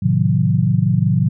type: chord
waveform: sine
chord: A diminished seventh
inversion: none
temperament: equal with one note detuned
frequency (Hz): 110 / 130.81 / 155.56 / 181.5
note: A2 / C3 / Eb3 / Gb3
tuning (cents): 0 / 0 / 0 / -33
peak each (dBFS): -18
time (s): 0.02-1.29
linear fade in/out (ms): 10
effects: none